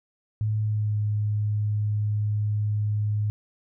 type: tone with pitch glide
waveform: sine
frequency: 107.4 to 105.13 Hz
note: A2 to G#2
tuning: -41 to +22 cents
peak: -22 dBFS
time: 0.41-3.3 s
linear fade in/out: 0 ms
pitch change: -37 cents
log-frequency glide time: 0.6-0.97 s
effects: none